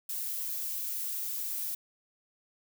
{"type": "noise", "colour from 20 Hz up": "violet", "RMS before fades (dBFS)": -35, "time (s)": [0.09, 1.75], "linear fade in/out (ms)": 5, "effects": []}